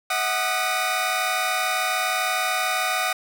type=tone cluster; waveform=20% pulse; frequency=642 / 743 / 1224 / 1959 Hz; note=E5 / F#5 / D#6 / B6; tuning=-46 / +7 / -29 / -15 cents; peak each=-26 / -20 / -21 / -28 dBFS; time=0.1-3.13 s; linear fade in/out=5 ms; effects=none